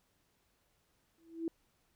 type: tone with exponential growth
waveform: sine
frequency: 329.6 Hz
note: E4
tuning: in tune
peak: -30 dBFS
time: 1.18-1.48 s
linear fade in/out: 1 ms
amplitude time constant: 65 ms
effects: pink hiss -75 dBFS RMS until 1.95 s